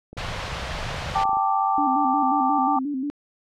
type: click train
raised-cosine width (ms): 2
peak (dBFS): -27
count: 33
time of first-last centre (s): 0.13-1.37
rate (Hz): 25.8
type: band-stop noise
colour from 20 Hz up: pink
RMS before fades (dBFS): -29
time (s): 0.17-1.24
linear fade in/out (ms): 5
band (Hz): 180 to 480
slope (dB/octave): 48
type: chord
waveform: sine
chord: G suspended second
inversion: none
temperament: equal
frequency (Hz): 784 / 880 / 1174.7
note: G5 / A5 / D6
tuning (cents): 0 / 0 / 0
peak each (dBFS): -22 / -24 / -24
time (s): 1.15-2.79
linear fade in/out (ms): 5
type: tone with vibrato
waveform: sine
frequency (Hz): 275.5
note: C#4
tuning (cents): -11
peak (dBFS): -24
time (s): 1.78-3.1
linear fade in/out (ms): 0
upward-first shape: square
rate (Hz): 5.6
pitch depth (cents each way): 90
effects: low-pass 4000 Hz 12 dB/octave